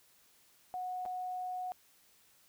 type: tone with dropouts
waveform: sine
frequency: 733 Hz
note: F#5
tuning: 16 cents flat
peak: -36 dBFS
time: 0.74-1.72 s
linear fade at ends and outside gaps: 0 ms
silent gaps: 1.053-1.06 s
effects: white hiss -66 dBFS RMS until 2.48 s